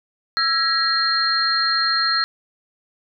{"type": "tone cluster", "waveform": "sine", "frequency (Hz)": [1333, 1655, 1906, 4211], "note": ["E6", "G#6", "A#6", "C8"], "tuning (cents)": [19, -6, 38, 10], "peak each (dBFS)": [-22, -26, -27, -19], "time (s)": [0.37, 2.24], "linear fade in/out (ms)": 0, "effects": []}